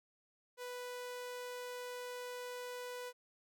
sawtooth tone, 494.1 Hz, B4, 1 cent sharp, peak -39 dBFS, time 0.57-3.13 s, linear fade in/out 50 ms, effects none

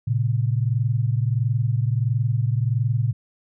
sine tone pair together, 113.6 / 135.09 Hz, A#2 / C#3, -44 / -44 cents, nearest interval minor third, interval 300 cents, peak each -20 / -23 dBFS, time 0.07-3.13 s, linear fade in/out 10 ms, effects none

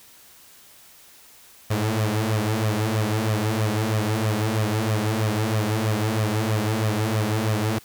sawtooth tone with flanger, 108.3 Hz, A2, 27 cents flat, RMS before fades -23 dBFS, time 1.7-7.79 s, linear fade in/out 10 ms, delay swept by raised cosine 1.6 to 7 ms, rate 3.1 Hz, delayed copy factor +0.8, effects white hiss -50 dBFS RMS until 7.84 s

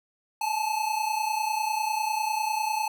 square tone pair together, 850 / 880 Hz, G#5 / A5, +40 / 0 cents, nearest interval minor second, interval 60 cents, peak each -29 / -29 dBFS, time 0.41-2.88 s, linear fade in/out 5 ms, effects none

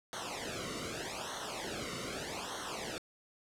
pink noise with flanger, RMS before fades -40 dBFS, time 0.13-2.98 s, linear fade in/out 0 ms, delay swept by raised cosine 0.4 to 1.22 ms, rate 0.82 Hz, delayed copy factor -1, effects low-pass 8000 Hz 12 dB/octave

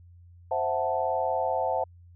sine chord, F# half-diminished seventh, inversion second, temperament equal, 523.3 / 659.3 / 740 / 880 Hz, C5 / E5 / F#5 / A5, 0 / 0 / 0 / 0 cents, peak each -30 dBFS, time 0.51-1.84 s, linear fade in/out 5 ms, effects added 87 Hz sine -49 dBFS peak until 2.15 s

